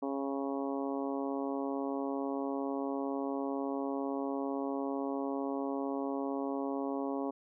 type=harmonic tone; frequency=137.8 Hz; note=C#3; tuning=10 cents flat; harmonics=2 / 3 / 4 / 5 / 6 / 7 / 8; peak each=-35 / -39 / -41 / -43 / -45 / -46 / -47 dBFS; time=0.02-7.31 s; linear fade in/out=10 ms; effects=none